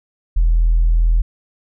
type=tone; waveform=sine; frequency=41.2 Hz; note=E1; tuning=in tune; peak=-9 dBFS; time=0.36-1.22 s; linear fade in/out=10 ms; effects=tanh soft clip ceiling -7 dBFS